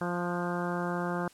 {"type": "harmonic tone with a mistuned harmonic", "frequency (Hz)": 175.3, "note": "F3", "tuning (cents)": 7, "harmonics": [1, 2, 3, 4, 5, 6, 7, 8, 9], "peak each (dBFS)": [-33, -36, -38, -39, -40, -41, -41, -42, -43], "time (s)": [0.01, 1.28], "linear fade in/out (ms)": 2, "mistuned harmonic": 8, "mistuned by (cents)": 26, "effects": ["white hiss -58 dBFS RMS until 1.33 s", "low-pass 10000 Hz 12 dB/octave"]}